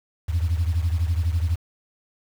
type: beating tone pair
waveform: sine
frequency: 80.8 / 92.8 Hz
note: E2 / F#2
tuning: -34 / +6 cents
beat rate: 12 Hz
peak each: -20 / -24 dBFS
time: 0.28-1.56 s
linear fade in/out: 20 ms
effects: tanh soft clip ceiling -14 dBFS + 7-bit